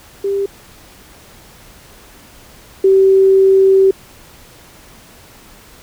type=tone pair in turn; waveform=sine; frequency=396.3 / 385.2 Hz; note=G4 / G4; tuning=+19 / -30 cents; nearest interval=unison; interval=49 cents; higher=first; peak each=-14 / -6 dBFS; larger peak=second; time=0.24-0.46 / 2.84-3.91 s; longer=second; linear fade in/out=5 ms; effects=pink hiss -42 dBFS RMS until 5.82 s